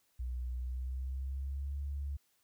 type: tone with pitch glide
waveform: sine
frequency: 61.8 to 70.58 Hz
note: B1 to C#2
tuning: +2 to +32 cents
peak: -35 dBFS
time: 0.19-2.17 s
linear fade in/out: 10 ms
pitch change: +230 cents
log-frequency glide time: 0.57-1.78 s
effects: white hiss -74 dBFS RMS until 2.43 s